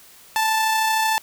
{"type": "tone with amplitude modulation", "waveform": "sawtooth", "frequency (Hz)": 880, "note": "A5", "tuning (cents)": 0, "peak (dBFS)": -13, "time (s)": [0.36, 1.18], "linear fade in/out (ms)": 0, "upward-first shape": "sine", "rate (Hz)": 33.2, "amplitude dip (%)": 25, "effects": ["white hiss -48 dBFS RMS until 1.22 s"]}